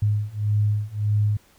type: beating tone pair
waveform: sine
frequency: 103.83 / 105.53 Hz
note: G#2 / G#2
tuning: 0 / +28 cents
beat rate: 1.7 Hz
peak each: -23 / -22 dBFS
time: 0.02-1.37 s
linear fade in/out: 5 ms
effects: pink hiss -57 dBFS RMS until 1.58 s